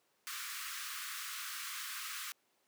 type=high-pass noise; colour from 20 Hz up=pink; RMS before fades=-43 dBFS; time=0.27-2.32 s; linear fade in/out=0 ms; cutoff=1100 Hz; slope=96 dB/octave; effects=pink hiss -75 dBFS RMS until 2.67 s + high-pass 300 Hz 12 dB/octave